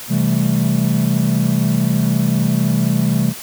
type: chord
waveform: triangle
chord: A minor seventh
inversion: first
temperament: equal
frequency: 130.81 / 164.81 / 196 / 220 Hz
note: C3 / E3 / G3 / A3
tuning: 0 / 0 / 0 / 0 cents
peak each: -17 dBFS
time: 0.08-3.34 s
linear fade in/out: 50 ms
effects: white hiss -32 dBFS RMS until 3.42 s